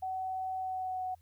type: tone with pitch glide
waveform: sine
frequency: 753 to 741.8 Hz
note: F#5 to F#5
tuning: +30 to +4 cents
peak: -33 dBFS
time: 0.02-1.15 s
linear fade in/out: 10 ms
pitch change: -26 cents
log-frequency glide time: 0.58-1.03 s
effects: added 84 Hz sine -60 dBFS peak until 1.21 s + white hiss -74 dBFS RMS until 1.21 s